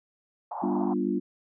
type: band-pass noise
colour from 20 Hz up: white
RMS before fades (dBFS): -35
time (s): 0.51-0.94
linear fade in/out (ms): 5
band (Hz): 700 to 950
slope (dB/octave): 48
type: chord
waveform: sine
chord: G dominant seventh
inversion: none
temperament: equal with one note detuned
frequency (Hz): 196 / 242.7 / 293.7 / 349.2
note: G3 / B3 / D4 / F4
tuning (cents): 0 / -30 / 0 / 0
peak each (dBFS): -30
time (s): 0.62-1.2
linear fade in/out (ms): 20
effects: none